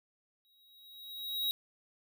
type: tone with exponential growth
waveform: square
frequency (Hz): 3823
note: A#7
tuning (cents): +43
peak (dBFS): -29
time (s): 0.45-1.51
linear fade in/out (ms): 0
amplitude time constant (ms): 230
effects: none